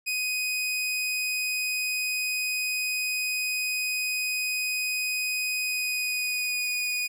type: tone with pitch glide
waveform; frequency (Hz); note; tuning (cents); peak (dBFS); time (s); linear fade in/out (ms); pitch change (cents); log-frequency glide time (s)
sawtooth; 2500 to 2471; D#7 to D#7; +8 to -13; -23; 0.06-7.08; 20; -21; 5.64-6.71
effects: none